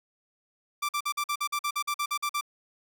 sawtooth tone bursts, 1174.7 Hz, D6, in tune, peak -23 dBFS, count 14, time 0.82-2.411 s, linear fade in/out 10 ms, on 70 ms, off 47 ms, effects none

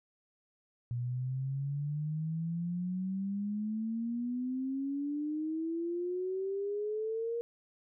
sine exponential sweep, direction up, 119.3 to 472.7 Hz, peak -32 dBFS, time 0.91-7.41 s, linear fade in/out 0 ms, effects none

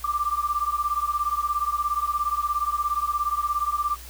sine beating tone pair, 1174.7 / 1191.7 Hz, D6 / D6, 0 / +25 cents, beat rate 17 Hz, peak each -25 / -26 dBFS, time 0.04-3.96 s, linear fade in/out 5 ms, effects added 60 Hz sine -41 dBFS peak until 4.09 s + white hiss -44 dBFS RMS until 4.09 s

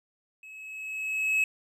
triangle tone with level ramp, 2575 Hz, E7, 41 cents flat, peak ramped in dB -43 to -19 dBFS, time 0.43-1.44 s, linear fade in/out 2 ms, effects none

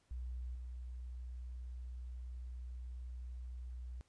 sine tone with level steps, 61.6 Hz, B1, 4 cents flat, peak -40 / -43 dBFS, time 0.11-4.01 s, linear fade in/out 0 ms, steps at 0.55 s, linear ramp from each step 2 ms, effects pink hiss -75 dBFS RMS until 4.08 s + resampled to 22050 Hz

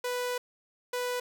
sawtooth tone pair in turn, 493.9 / 493.9 Hz, B4 / B4, 0 / 0 cents, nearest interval unison, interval 0 cents, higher neither, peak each -26 dBFS, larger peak neither, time 0.04-0.38 / 0.93-1.2 s, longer first, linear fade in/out 5 ms, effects 11-bit

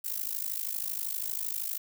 violet noise with amplitude modulation, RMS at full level -30 dBFS, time 0.04-1.78 s, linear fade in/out 10 ms, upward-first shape sine, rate 52.7 Hz, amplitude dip 90%, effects none

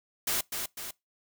white noise with echo, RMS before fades -29 dBFS, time 0.27-0.41 s, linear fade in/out 5 ms, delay 250 ms, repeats 2, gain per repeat -5 dB, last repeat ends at 0.91 s, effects noise-tail reverb RT60 0.2 s tail -23 dB re dry

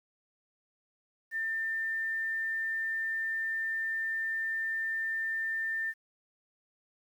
sine tone, 1795 Hz, A6, 34 cents sharp, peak -30 dBFS, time 1.31-5.94 s, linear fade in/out 50 ms, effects 10-bit

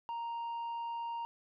triangle tone with tanh clipping, 932.3 Hz, A#5, in tune, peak -37 dBFS, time 0.09-1.25 s, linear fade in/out 0 ms, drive 8 dB, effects none

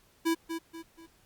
square tone with echo, 329.6 Hz, E4, in tune, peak -25 dBFS, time 0.25-0.35 s, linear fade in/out 20 ms, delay 240 ms, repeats 3, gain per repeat -8 dB, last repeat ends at 1.07 s, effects pink hiss -64 dBFS RMS until 1.25 s + Opus 48 kbps

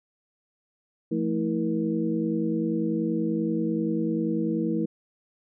sine tone cluster, 172.1 / 222.4 / 325 / 473.4 Hz, F3 / A3 / E4 / A#4, -25 / +19 / -24 / +27 cents, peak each -30 / -28 / -27 / -33 dBFS, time 1.11-4.86 s, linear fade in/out 10 ms, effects none

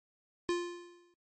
square tone with exponential decay, 349.2 Hz, F4, in tune, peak -28 dBFS, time 0.49-1.14 s, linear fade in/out 0 ms, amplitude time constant 140 ms, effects MP3 32 kbps

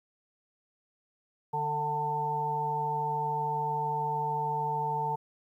harmonic tone, 148.9 Hz, D3, 24 cents sharp, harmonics 1 / 3 / 5 / 6, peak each -37 / -38 / -39 / -29 dBFS, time 1.53-5.16 s, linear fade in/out 10 ms, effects 11-bit

